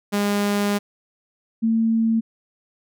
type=tone pair in turn; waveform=sawtooth / sine; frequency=203.9 / 225.5 Hz; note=G#3 / A3; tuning=-32 / +43 cents; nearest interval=major second; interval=175 cents; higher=second; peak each=-15 / -16 dBFS; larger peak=first; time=0.12-0.79 / 1.62-2.21 s; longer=first; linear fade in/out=20 ms; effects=none